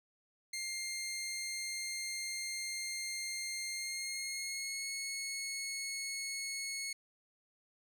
15% pulse tone with pitch glide, 2113 to 2188 Hz, C7 to C#7, +16 to -23 cents, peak -31 dBFS, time 0.53-6.93 s, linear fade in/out 5 ms, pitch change +61 cents, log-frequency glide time 3.71-4.9 s, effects none

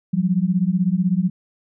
sine beating tone pair, 174.61 / 190.61 Hz, F3 / G3, 0 / -48 cents, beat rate 16 Hz, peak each -19 dBFS, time 0.13-1.3 s, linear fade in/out 10 ms, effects none

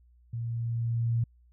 sine tone with level ramp, 116.54 Hz, A#2, in tune, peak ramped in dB -31 to -23 dBFS, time 0.33-1.24 s, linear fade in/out 5 ms, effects added 60 Hz sine -57 dBFS peak until 1.52 s

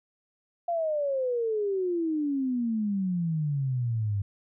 sine exponential sweep, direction down, 698.5 to 98 Hz, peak -25 dBFS, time 0.68-4.22 s, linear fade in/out 5 ms, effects none

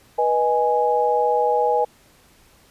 sine chord, G# minor, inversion first, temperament equal with one note detuned, 488.2 / 622.3 / 830.6 Hz, B4 / D#5 / G#5, -20 / 0 / 0 cents, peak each -20 / -24 / -19 dBFS, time 0.18-1.85 s, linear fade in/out 10 ms, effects pink hiss -54 dBFS RMS until 2.7 s + resampled to 32000 Hz

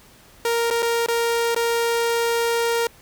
sawtooth tone with dropouts, 466.1 Hz, A#4, in tune, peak -15 dBFS, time 0.45-2.87 s, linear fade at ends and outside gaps 2 ms, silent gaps 0.703-0.709 / 0.823-0.827 / 1.062-1.084 / 1.547-1.562 s, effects pink hiss -50 dBFS RMS until 3.01 s

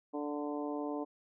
harmonic tone with a mistuned harmonic, 146.83 Hz, D3, in tune, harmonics 2 / 3 / 4 / 5 / 6 / 7, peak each -37 / -41 / -43 / -45 / -47 / -48 dBFS, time 0.13-1.05 s, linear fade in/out 20 ms, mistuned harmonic 6, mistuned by +18 cents, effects none

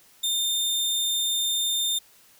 sawtooth tone, 3617 Hz, A7, 47 cents sharp, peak -20 dBFS, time 0.23-1.99 s, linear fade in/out 10 ms, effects white hiss -56 dBFS RMS until 2.39 s

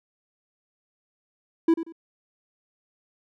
triangle tone with echo, 329.6 Hz, E4, in tune, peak -13 dBFS, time 1.68-1.74 s, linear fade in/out 5 ms, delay 92 ms, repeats 2, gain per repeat -12 dB, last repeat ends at 1.924 s, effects none

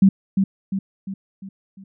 sine tone with echo, 193.6 Hz, G3, 21 cents flat, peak -8 dBFS, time 0.02-0.09 s, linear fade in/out 5 ms, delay 350 ms, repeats 5, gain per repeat -6 dB, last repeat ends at 1.84 s, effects none

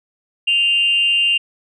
sine tone with amplitude modulation, 2794 Hz, F7, in tune, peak -9 dBFS, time 0.47-1.38 s, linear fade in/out 10 ms, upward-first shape sine, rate 276 Hz, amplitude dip 60%, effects tanh soft clip ceiling -7 dBFS

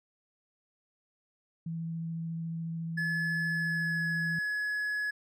sine tone with vibrato, 164.81 Hz, E3, in tune, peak -33 dBFS, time 1.66-4.39 s, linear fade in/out 5 ms, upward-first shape triangle, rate 14 Hz, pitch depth 11 cents each way
triangle tone with pitch glide, 1713 to 1691.4 Hz, A6 to G#6, -47 to +31 cents, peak -28 dBFS, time 2.97-5.11 s, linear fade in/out 10 ms, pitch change -22 cents, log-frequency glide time 3.49-4.06 s
effects none

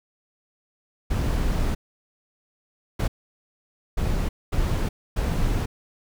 brown noise bursts at uneven times, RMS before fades -23 dBFS, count 5, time 1.1-1.75 / 2.99-3.08 / 3.97-4.29 / 4.52-4.89 / 5.16-5.66 s, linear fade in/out 10 ms, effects none

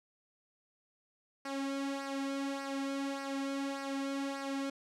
sawtooth tone with flanger, 274.9 Hz, C#4, 14 cents flat, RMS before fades -37 dBFS, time 1.45-4.7 s, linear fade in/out 5 ms, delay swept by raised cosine 0.28 to 2.58 ms, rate 1.7 Hz, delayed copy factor -0.65, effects low-pass 8000 Hz 12 dB/octave

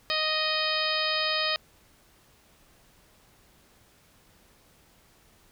harmonic tone with a mistuned harmonic, 622.3 Hz, D#5, in tune, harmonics 1 / 2 / 3 / 4 / 5 / 6 / 7 / 8, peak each -33 / -33 / -33 / -33 / -33 / -33 / -33 / -33 dBFS, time 0.1-1.56 s, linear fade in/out 0 ms, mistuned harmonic 6, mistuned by +25 cents, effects pink hiss -60 dBFS RMS until 5.51 s

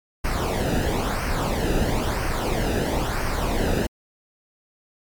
brown noise with flanger, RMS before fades -23 dBFS, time 0.24-3.87 s, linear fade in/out 10 ms, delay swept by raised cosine 0.27 to 0.93 ms, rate 1 Hz, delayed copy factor -0.65, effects MP3 96 kbps

